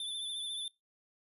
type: tone with vibrato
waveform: square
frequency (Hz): 3520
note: A7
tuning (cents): 0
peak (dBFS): -37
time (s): 0-0.68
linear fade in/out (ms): 2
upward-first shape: sine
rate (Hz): 14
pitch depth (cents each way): 36
effects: noise-tail reverb RT60 0.2 s tail -20 dB re dry + resampled to 32000 Hz